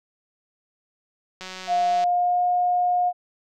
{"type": "click train", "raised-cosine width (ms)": 0.2, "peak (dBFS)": -19, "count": 118, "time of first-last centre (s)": [1.41, 2.039], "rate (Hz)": 186}
{"type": "tone with pitch glide", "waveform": "sine", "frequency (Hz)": [706, 715.9], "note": ["F5", "F5"], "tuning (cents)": [19, 43], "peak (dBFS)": -18, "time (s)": [1.67, 3.13], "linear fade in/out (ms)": 50, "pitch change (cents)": 24, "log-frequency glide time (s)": [1.92, 2.44]}
{"effects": []}